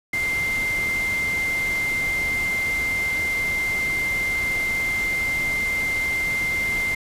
sine tone in noise, 2093 Hz, C7, in tune, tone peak -21 dBFS, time 0.13-6.95 s, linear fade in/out 5 ms, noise pink, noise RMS -33 dBFS, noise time 0.13-6.95 s, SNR +9 dB, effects resampled to 32000 Hz

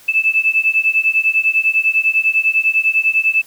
sine beating tone pair, 2622 / 2632 Hz, E7 / E7, -10 / -3 cents, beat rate 10 Hz, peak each -15 dBFS, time 0.08-3.42 s, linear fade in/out 10 ms, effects white hiss -45 dBFS RMS until 3.46 s

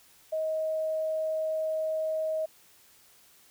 sine tone, 631 Hz, D#5, 24 cents sharp, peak -27 dBFS, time 0.32-2.46 s, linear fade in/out 10 ms, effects white hiss -59 dBFS RMS until 3.5 s

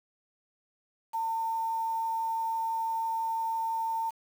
sine tone with quantisation, 903 Hz, A5, 45 cents sharp, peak -28 dBFS, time 1.13-4.11 s, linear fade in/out 20 ms, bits 8, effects none

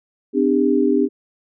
sine tone cluster, 257.5 / 299.4 / 400.4 Hz, C4 / D4 / G4, -28 / +33 / +37 cents, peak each -18 dBFS, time 0.33-1.09 s, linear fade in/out 50 ms, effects none

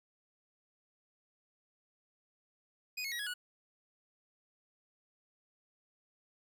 25% pulse tone with pitch steps, 2489 / 2179 / 1908.2 / 1670.8 / 1463 Hz, D#7 / C#7 / A#6 / G#6 / F#6, 0 / -30 / +40 / +10 / -20 cents, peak -33 dBFS, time 2.97-3.34 s, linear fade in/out 10 ms, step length 74 ms, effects none

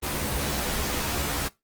pink noise with comb filter, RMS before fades -28 dBFS, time 0.02-1.49 s, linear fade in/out 20 ms, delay 14 ms, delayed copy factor +0.9, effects noise-tail reverb RT60 0.2 s tail -20 dB re dry + Opus 24 kbps

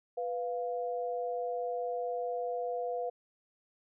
sine tone pair together, 494.3 / 699 Hz, B4 / F5, +1 / +1 cents, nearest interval tritone, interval 600 cents, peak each -34 / -36 dBFS, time 0.17-3.1 s, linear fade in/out 10 ms, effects none

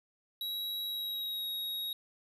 square tone with pitch glide, 3869 to 3785 Hz, B7 to A#7, -36 to +26 cents, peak -35 dBFS, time 0.41-1.93 s, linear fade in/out 2 ms, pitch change -38 cents, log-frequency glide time 0.86-1.47 s, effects 12-bit

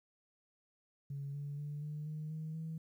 sine tone with pitch steps, 140.4 / 143.6 / 146.87 / 150.22 / 153.64 / 157.14 / 160.72 Hz, C#3 / D3 / D3 / D3 / D#3 / D#3 / E3, +22 / -39 / 0 / +39 / -22 / +17 / -44 cents, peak -38 dBFS, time 1.1-2.78 s, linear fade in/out 5 ms, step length 240 ms, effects tanh soft clip ceiling -35 dBFS + 12-bit

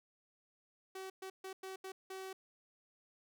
sawtooth tone bursts at uneven times, 380.2 Hz, F#4, 47 cents sharp, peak -40 dBFS, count 6, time 0.95-1.1 / 1.22-1.3 / 1.44-1.53 / 1.63-1.76 / 1.84-1.92 / 2.1-2.33 s, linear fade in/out 5 ms, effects none

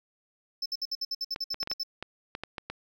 triangle tone bursts, 5274 Hz, E8, in tune, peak -28 dBFS, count 13, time 0.62-1.834 s, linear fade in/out 5 ms, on 38 ms, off 60 ms
clicks, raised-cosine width 0.3 ms, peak -19 dBFS, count 10, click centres 1.361 / 1.544 / 1.63 / 1.674 / 1.715 / 2.026 / 2.351 / 2.436 / 2.582 / 2.7 s
effects none

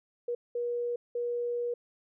sine tone bursts at uneven times, 480 Hz, B4, 49 cents flat, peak -29 dBFS, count 3, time 0.28-0.35 / 0.55-0.96 / 1.15-1.74 s, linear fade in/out 5 ms, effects none

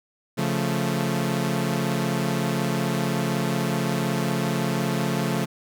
sawtooth chord, Db augmented, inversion none, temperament equal, 138.59 / 174.61 / 220 Hz, Db3 / F3 / A3, 0 / 0 / 0 cents, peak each -23 dBFS, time 0.37-5.46 s, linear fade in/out 20 ms, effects none

